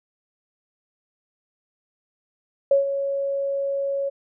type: tone with ADSR envelope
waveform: sine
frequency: 554.4 Hz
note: C#5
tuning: in tune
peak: -12 dBFS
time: 2.71-4.1 s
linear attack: 4 ms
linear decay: 130 ms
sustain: -10 dB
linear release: 19 ms
effects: none